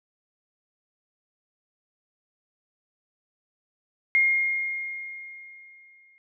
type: tone with exponential decay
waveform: sine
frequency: 2134 Hz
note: C7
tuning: 34 cents sharp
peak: -16 dBFS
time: 4.15-6.18 s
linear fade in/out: 0 ms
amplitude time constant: 440 ms
effects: none